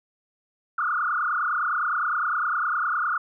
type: tone with frequency modulation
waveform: sine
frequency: 1318.5 Hz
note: E6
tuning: in tune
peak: -22 dBFS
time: 0.78-3.18 s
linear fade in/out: 5 ms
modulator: 29.8 Hz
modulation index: 4.9
effects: none